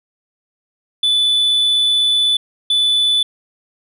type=tone bursts at uneven times; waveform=sine; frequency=3484 Hz; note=A7; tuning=18 cents flat; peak=-9 dBFS; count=2; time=1.03-2.37 / 2.7-3.23 s; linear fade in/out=5 ms; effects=tanh soft clip ceiling -11 dBFS